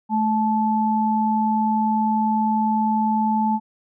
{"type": "tone pair together", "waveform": "sine", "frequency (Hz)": [217.5, 870], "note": ["A3", "A5"], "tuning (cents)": [-20, -20], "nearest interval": "2 octaves", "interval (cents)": 2400, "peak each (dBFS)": -20, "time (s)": [0.09, 3.6], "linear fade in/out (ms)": 50, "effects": []}